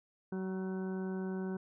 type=harmonic tone with a mistuned harmonic; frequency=188.4 Hz; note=F#3; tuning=32 cents sharp; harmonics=1 / 2 / 3 / 4 / 5 / 6 / 7 / 8; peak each=-36 / -40 / -54 / -53 / -54 / -60 / -62 / -53 dBFS; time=0.32-1.57 s; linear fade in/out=5 ms; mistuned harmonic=6; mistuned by=-38 cents; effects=none